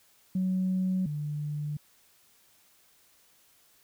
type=tone pair in turn; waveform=sine; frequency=186.1 / 148.31 Hz; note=F#3 / D3; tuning=+10 / +17 cents; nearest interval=major third; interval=393 cents; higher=first; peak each=-24 / -30 dBFS; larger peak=first; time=0.35-1.06 / 1.06-1.77 s; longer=neither; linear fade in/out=5 ms; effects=tanh soft clip ceiling -21 dBFS + white hiss -63 dBFS RMS until 3.83 s